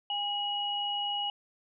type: tone pair together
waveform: sine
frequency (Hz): 815.5 / 2906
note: G#5 / F#7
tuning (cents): -32 / -32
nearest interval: octave + minor seventh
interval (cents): 2200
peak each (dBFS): -34 / -31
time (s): 0.1-1.3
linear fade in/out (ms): 2
effects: none